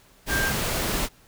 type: tone in noise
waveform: sine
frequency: 1587 Hz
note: G6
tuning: 21 cents sharp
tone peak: -24 dBFS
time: 0.28-0.53 s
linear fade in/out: 50 ms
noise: pink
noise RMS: -26 dBFS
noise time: 0.26-1.09 s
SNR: -1 dB
effects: pink hiss -56 dBFS RMS until 1.27 s